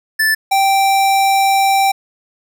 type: tone pair in turn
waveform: square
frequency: 1755 / 781.8 Hz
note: A6 / G5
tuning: -5 / -5 cents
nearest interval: octave + major second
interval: 1400 cents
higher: first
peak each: -12 / -11 dBFS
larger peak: second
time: 0.19-0.35 / 0.51-1.92 s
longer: second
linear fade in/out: 10 ms
effects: none